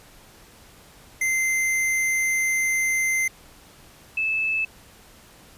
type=tone pair in turn; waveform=square / sine; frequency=2078 / 2618 Hz; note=C7 / E7; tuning=-12 / -13 cents; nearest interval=major third; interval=399 cents; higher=second; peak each=-21 dBFS; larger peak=neither; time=1.21-3.28 / 4.17-4.65 s; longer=first; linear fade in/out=5 ms; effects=pink hiss -50 dBFS RMS until 5.57 s + resampled to 32000 Hz